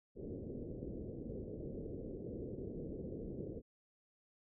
white low-pass noise, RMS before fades -45 dBFS, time 0.15-3.62 s, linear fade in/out 50 ms, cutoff 490 Hz, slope 48 dB/octave, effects none

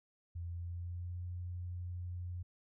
sine tone with pitch glide, 85.7 to 88.77 Hz, F2 to F2, -32 to +29 cents, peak -39 dBFS, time 0.35-2.43 s, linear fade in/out 10 ms, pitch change +61 cents, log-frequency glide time 0.46-1.23 s, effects none

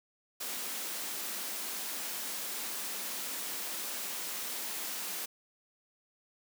white high-pass noise, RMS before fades -38 dBFS, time 0.4-5.26 s, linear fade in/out 10 ms, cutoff 180 Hz, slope 96 dB/octave, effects none

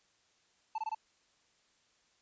triangle tone bursts, 880 Hz, A5, in tune, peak -31 dBFS, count 4, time 0.75-0.948 s, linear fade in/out 5 ms, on 33 ms, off 22 ms, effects white hiss -71 dBFS RMS until 2.21 s + resampled to 16000 Hz

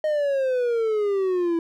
triangle exponential sweep, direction down, 622.3 to 329.6 Hz, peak -18 dBFS, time 0.04-1.59 s, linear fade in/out 2 ms, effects none

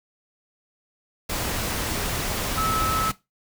sine tone in noise, 1300 Hz, E6, 24 cents flat, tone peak -23 dBFS, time 2.57-3.11 s, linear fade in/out 10 ms, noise pink, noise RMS -27 dBFS, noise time 1.29-3.12 s, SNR +1 dB, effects noise-tail reverb RT60 0.2 s tail -17 dB re dry

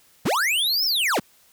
square linear two-way sweep, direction up then down, 87.31 to 5460 to 87.31 Hz, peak -20 dBFS, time 0.25-1.2 s, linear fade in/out 10 ms, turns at 0.85 s, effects white hiss -57 dBFS RMS until 1.52 s

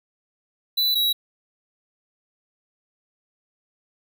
square tone pair in turn, 3978 / 3878 Hz, B7 / B7, +12 / -32 cents, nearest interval unison, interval 44 cents, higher first, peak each -19 dBFS, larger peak neither, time 0.77-0.95 / 0.95-1.13 s, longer neither, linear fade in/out 10 ms, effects none

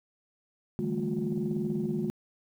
sine tone cluster, 149.5 / 164.7 / 202.1 / 222.8 / 358.9 Hz, D3 / E3 / G#3 / A3 / F4, +31 / -1 / -47 / +22 / +47 cents, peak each -36 / -36 / -33 / -32 / -33 dBFS, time 0.79-2.1 s, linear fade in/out 0 ms, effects tanh soft clip ceiling -20 dBFS + 10-bit

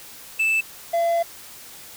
triangle tone pair in turn, 2637 / 678.2 Hz, E7 / E5, 0 / +49 cents, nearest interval 2 octaves, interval 2351 cents, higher first, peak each -16 dBFS, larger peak neither, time 0.39-0.61 / 0.93-1.23 s, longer second, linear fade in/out 10 ms, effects white hiss -42 dBFS RMS until 1.96 s

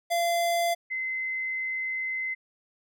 square / sine tone pair in turn, 686 / 2056 Hz, F5 / C7, -31 / -31 cents, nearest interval octave + perfect fifth, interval 1900 cents, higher second, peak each -24 / -28 dBFS, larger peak first, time 0.1-0.75 / 0.9-2.35 s, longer second, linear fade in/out 20 ms, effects none

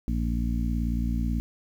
harmonic tone, 58.27 Hz, A#1, in tune, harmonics 1 / 2 / 3 / 4 / 5, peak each -26 / -34 / -33 / -31 / -38 dBFS, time 0.08-1.4 s, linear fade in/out 0 ms, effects 9-bit

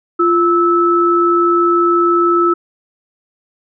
sine tone pair together, 346.2 / 1307 Hz, F4 / E6, -15 / -15 cents, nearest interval octave + major seventh, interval 2300 cents, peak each -12 dBFS, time 0.19-2.54 s, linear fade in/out 10 ms, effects none

